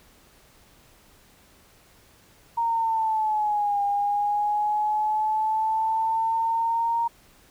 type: linear two-way sweep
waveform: sine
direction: down then up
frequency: 932.3 to 807 to 932.3 Hz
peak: -21 dBFS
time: 2.57-7.08 s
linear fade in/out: 10 ms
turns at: 3.82 s
effects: pink hiss -56 dBFS RMS until 7.5 s